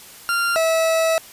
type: tone pair in turn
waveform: 40% pulse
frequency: 1389 / 650.4 Hz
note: F6 / E5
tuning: -10 / -23 cents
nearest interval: octave + minor second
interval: 1313 cents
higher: first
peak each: -17 / -15 dBFS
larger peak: second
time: 0.29-0.56 / 0.56-1.18 s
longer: second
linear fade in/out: 0 ms
effects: white hiss -42 dBFS RMS until 1.32 s + resampled to 32000 Hz